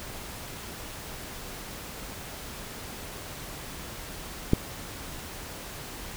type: click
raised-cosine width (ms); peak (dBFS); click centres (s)
3; -6; 4.534
effects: pink hiss -40 dBFS RMS until 6.16 s